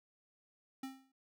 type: tone with exponential decay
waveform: square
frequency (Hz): 265.7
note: C4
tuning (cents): +27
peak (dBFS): -39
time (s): 0.83-1.12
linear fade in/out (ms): 5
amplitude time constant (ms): 62
effects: none